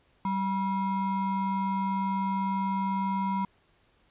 triangle ring-modulated tone, 582 Hz, D5, 16 cents flat, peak -21 dBFS, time 0.25-3.45 s, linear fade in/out 2 ms, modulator 389 Hz, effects pink hiss -66 dBFS RMS until 4.1 s + resampled to 8000 Hz

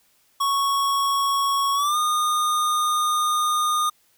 square tone with pitch glide, 1108.7 to 1223.1 Hz, C#6 to D#6, 0 to -30 cents, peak -20 dBFS, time 0.4-3.9 s, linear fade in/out 10 ms, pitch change +170 cents, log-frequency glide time 1.74-1.97 s, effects white hiss -62 dBFS RMS until 4.17 s

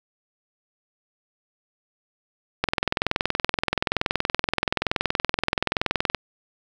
click train, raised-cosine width 0.3 ms, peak -4 dBFS, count 75, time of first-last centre 2.64-6.147 s, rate 21.1 Hz, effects 7-bit

